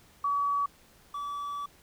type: tone pair in turn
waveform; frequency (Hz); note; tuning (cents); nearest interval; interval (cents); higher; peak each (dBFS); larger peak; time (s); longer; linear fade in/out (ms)
sine / triangle; 1138 / 1149.9; C#6 / D6; +45 / -37; unison; 18; second; -25 / -31; first; 0.24-0.66 / 1.14-1.66; second; 5
effects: pink hiss -59 dBFS RMS until 1.82 s